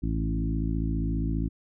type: harmonic tone with a mistuned harmonic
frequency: 54.9 Hz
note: A1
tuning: 3 cents flat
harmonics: 1 / 2 / 3 / 4 / 5 / 6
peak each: -28 / -33 / -32 / -36 / -33 / -38 dBFS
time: 0.02-1.49 s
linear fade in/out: 20 ms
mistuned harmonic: 2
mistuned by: -22 cents
effects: none